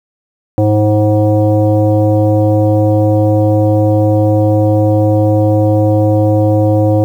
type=tone with frequency modulation; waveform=sine; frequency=318 Hz; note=D#4; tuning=38 cents sharp; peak=-8 dBFS; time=0.58-7.04 s; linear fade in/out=0 ms; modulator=212 Hz; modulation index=1.5; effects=7-bit